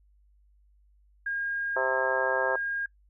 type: tone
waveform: sine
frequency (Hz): 1620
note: G#6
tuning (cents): -43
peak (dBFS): -28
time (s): 1.26-2.86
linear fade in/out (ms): 5
type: harmonic tone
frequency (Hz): 130.81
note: C3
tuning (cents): 0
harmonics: 3 / 4 / 5 / 6 / 7 / 8 / 9 / 10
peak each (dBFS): -35 / -30 / -32 / -39 / -32 / -37 / -44 / -39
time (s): 1.76-2.56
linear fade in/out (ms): 5
effects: noise-tail reverb RT60 0.1 s tail -20 dB re dry + added 50 Hz sine -59 dBFS peak until 3.09 s